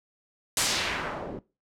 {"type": "noise with low-pass filter sweep", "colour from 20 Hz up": "white", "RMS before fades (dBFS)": -30, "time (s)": [0.57, 1.39], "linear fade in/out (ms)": 2, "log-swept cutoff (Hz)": [9700, 360], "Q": 1.2, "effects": ["noise-tail reverb RT60 0.3 s tail -21 dB re dry"]}